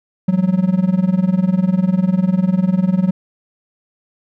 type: tone with tremolo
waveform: triangle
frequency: 185 Hz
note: F#3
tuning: in tune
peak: -6 dBFS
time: 0.28-3.11 s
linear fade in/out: 5 ms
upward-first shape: triangle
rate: 20 Hz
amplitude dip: 95%
effects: none